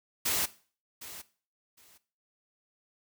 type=noise with echo; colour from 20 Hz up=white; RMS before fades=-29 dBFS; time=0.25-0.46 s; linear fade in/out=10 ms; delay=760 ms; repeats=2; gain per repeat=-15 dB; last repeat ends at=1.98 s; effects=noise-tail reverb RT60 0.4 s tail -17 dB re dry